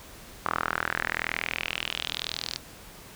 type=tone with band-pass filter sweep; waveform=sawtooth; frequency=40.99 Hz; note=E1; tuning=9 cents flat; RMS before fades=-32 dBFS; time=0.45-2.58 s; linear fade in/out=0 ms; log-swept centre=1200 to 4700 Hz; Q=3.9; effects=pink hiss -47 dBFS RMS until 3.15 s